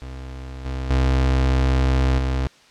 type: tone with level steps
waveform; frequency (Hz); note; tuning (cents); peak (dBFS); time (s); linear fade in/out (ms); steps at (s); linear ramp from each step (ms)
35% pulse; 65.41; C2; 0; -30 / -23 / -14 / -18; 0.02-2.47; 0; 0.65 / 0.9 / 2.18; 5
effects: white hiss -51 dBFS RMS until 2.7 s + low-pass 5000 Hz 12 dB/octave